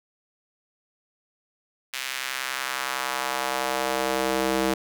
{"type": "tone with high-pass filter sweep", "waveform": "square", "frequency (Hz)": 65.41, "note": "C2", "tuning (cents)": 0, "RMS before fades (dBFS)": -27, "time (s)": [1.93, 4.74], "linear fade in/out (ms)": 5, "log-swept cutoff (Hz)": [2300, 310], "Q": 1.2, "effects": []}